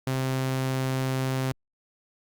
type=tone; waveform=sawtooth; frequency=131.4 Hz; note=C3; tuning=8 cents sharp; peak=-21 dBFS; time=0.07-1.52 s; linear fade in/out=2 ms; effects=Opus 48 kbps